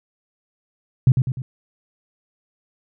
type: tone with echo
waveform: sine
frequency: 128.3 Hz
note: C3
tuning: 34 cents flat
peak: -8 dBFS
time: 1.07-1.12 s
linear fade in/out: 2 ms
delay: 100 ms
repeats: 3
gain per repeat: -6 dB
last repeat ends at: 1.42 s
effects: none